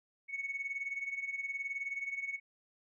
sine tone with tremolo, 2217 Hz, C#7, in tune, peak -32 dBFS, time 0.28-2.4 s, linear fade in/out 50 ms, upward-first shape sine, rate 19 Hz, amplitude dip 75%, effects tanh soft clip ceiling -30 dBFS

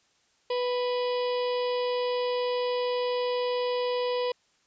harmonic tone with a mistuned harmonic, 493.9 Hz, B4, in tune, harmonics 1 / 2 / 4 / 5 / 6 / 7 / 8 / 9 / 10, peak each -26 / -34 / -44 / -44 / -42 / -44 / -46 / -49 / -45 dBFS, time 0.5-4.32 s, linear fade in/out 5 ms, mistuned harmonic 7, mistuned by -51 cents, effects white hiss -67 dBFS RMS until 4.66 s + resampled to 16000 Hz

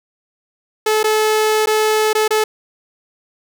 sawtooth tone with dropouts, 431.9 Hz, A4, 32 cents flat, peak -9 dBFS, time 0.86-2.44 s, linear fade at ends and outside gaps 5 ms, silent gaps 1.031-1.041 / 1.66-1.671 / 2.131-2.15 / 2.279-2.306 s, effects none

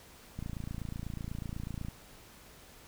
click train, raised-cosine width 5 ms, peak -26 dBFS, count 43, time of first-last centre 0.39-1.885 s, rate 28.1 Hz, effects pink hiss -55 dBFS RMS until 2.87 s

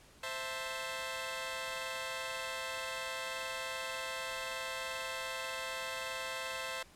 10% pulse chord, A minor, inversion first, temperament equal with one note detuned, 523.3 / 659.3 / 886.6 Hz, C5 / E5 / A5, 0 / 0 / +13 cents, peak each -32 / -34 / -37 dBFS, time 0.23-6.83 s, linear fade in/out 5 ms, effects pink hiss -60 dBFS RMS until 6.95 s + low-pass 11000 Hz 12 dB/octave

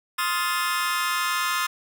sawtooth chord, F dominant seventh, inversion second, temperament just, 1047.7 / 1257.2 / 1396.9 / 1746.1 Hz, C6 / Eb6 / F6 / A6, +2 / +18 / 0 / -14 cents, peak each -24 / -24 / -26 / -26 dBFS, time 0.18-1.67 s, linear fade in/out 10 ms, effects none

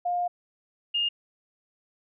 sine tone pair in turn, 708 / 2832 Hz, F5 / F7, +23 / +23 cents, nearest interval 2 octaves, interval 2400 cents, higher second, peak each -24 / -23 dBFS, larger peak second, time 0.05-0.28 / 0.94-1.09 s, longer first, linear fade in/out 10 ms, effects none

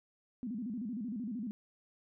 sine tone with vibrato, 227.7 Hz, A#3, 40 cents flat, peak -36 dBFS, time 0.43-1.51 s, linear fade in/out 0 ms, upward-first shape square, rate 13 Hz, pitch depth 170 cents each way, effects none

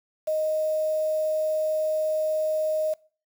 sine tone with quantisation, 622.3 Hz, D#5, in tune, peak -22 dBFS, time 0.27-2.94 s, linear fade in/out 10 ms, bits 7, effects noise-tail reverb RT60 0.4 s tail -23 dB re dry

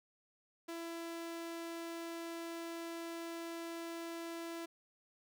sawtooth tone, 334.5 Hz, E4, 25 cents sharp, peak -38 dBFS, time 0.68-4.66 s, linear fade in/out 10 ms, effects none

